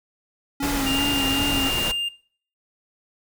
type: tone with vibrato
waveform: square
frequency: 277.2 Hz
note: C#4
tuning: in tune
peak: -25 dBFS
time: 0.6-1.69 s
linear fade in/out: 5 ms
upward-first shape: sine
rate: 2.6 Hz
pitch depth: 48 cents each way
type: noise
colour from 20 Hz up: pink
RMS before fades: -27 dBFS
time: 0.62-1.92 s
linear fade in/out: 10 ms
type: tone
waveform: triangle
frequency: 2805 Hz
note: F7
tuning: 7 cents sharp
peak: -22 dBFS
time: 0.86-2.09 s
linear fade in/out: 10 ms
effects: noise-tail reverb RT60 0.5 s tail -19 dB re dry